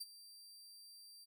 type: tone with ADSR envelope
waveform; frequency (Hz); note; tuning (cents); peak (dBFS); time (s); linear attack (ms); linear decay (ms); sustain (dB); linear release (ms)
sawtooth; 4699; D8; 0; -38; 0-1.26; 13; 31; -15; 29
effects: none